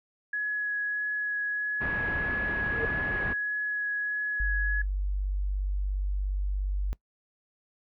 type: tone with vibrato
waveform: sine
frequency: 1681 Hz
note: G#6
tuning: 20 cents sharp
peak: -27 dBFS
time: 0.33-4.82 s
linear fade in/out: 5 ms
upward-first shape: sine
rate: 1.6 Hz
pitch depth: 9 cents each way
type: low-pass noise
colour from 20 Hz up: pink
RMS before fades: -35 dBFS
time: 1.8-3.34 s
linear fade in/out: 20 ms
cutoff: 2300 Hz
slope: 24 dB/octave
type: tone with exponential growth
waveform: sine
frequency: 455.7 Hz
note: A#4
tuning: 39 cents flat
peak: -24 dBFS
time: 2.64-2.85 s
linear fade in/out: 1 ms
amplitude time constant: 45 ms
type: tone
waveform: sine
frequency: 48.54 Hz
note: G1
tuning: 16 cents flat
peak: -26 dBFS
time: 4.4-6.93 s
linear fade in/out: 0 ms
effects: noise-tail reverb RT60 0.1 s tail -21 dB re dry